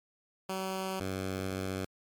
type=tone pair in turn; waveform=10% pulse; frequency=189.7 / 94.85 Hz; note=F#3 / F#2; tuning=+43 / +43 cents; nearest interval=octave; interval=1200 cents; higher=first; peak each=-25 dBFS; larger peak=neither; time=0.49-1 / 1-1.85 s; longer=second; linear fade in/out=5 ms; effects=MP3 96 kbps